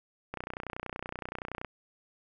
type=click train; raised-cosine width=0.5 ms; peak=-21 dBFS; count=41; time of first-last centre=0.34-1.647 s; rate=30.6 Hz; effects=none